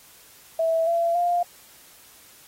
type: tone with pitch steps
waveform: sine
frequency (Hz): 654 / 677.1 / 700.9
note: E5 / E5 / F5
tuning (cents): -14 / +46 / +6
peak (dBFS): -19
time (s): 0.59-1.43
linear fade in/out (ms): 5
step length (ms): 280
effects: white hiss -51 dBFS RMS until 2.47 s + AAC 48 kbps